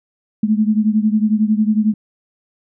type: beating tone pair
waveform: sine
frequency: 211.5 / 222.5 Hz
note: G#3 / A3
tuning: +32 / +20 cents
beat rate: 11 Hz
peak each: -14 / -17 dBFS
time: 0.43-1.94 s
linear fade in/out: 5 ms
effects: none